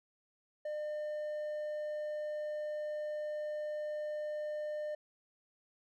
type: tone with hard clipping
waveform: sine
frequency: 603 Hz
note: D5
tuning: 46 cents sharp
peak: -37 dBFS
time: 0.65-4.95 s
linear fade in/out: 5 ms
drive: 3 dB
effects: none